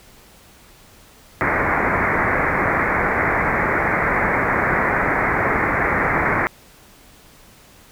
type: low-pass noise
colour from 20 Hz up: white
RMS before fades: -19 dBFS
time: 1.41-6.47 s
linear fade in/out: 0 ms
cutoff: 2200 Hz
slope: 96 dB/octave
effects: pink hiss -48 dBFS RMS until 7.91 s